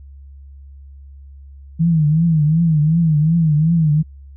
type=tone with vibrato; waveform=sine; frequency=158.7 Hz; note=D#3; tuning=35 cents sharp; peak=-11 dBFS; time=1.79-4.03 s; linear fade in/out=20 ms; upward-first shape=triangle; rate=2.7 Hz; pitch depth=140 cents each way; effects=added 69 Hz sine -36 dBFS peak until 4.36 s